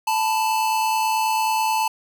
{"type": "tone pair together", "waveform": "square", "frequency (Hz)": [878.6, 987.8], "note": ["A5", "B5"], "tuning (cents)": [-3, 0], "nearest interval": "major second", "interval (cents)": 203, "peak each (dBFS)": [-20, -28], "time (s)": [0.07, 1.88], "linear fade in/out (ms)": 5, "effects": []}